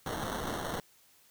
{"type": "noise with sample-and-hold", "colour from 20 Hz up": "white", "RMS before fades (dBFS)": -36, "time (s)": [0.06, 0.8], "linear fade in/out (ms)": 2, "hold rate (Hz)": 2450, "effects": ["white hiss -63 dBFS RMS until 1.3 s"]}